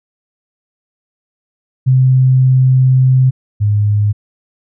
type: tone pair in turn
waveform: sine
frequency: 129.8 / 103.92 Hz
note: C3 / G#2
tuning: -13 / +2 cents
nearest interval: major third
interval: 385 cents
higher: first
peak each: -6 / -9 dBFS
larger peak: first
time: 1.86-3.31 / 3.6-4.13 s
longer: first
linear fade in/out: 20 ms
effects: none